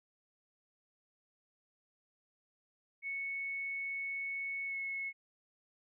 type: tone with pitch glide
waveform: sine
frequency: 2211 to 2189 Hz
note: C#7 to C#7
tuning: -5 to -22 cents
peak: -36 dBFS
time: 3.02-5.13 s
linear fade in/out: 50 ms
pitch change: -17 cents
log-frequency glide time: 4.66-4.76 s
effects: none